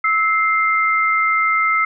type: tone pair together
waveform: sine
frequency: 1304.5 / 2093 Hz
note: E6 / C7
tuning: -18 / 0 cents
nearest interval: minor sixth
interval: 818 cents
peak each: -16 / -17 dBFS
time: 0.04-1.85 s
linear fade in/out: 5 ms
effects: none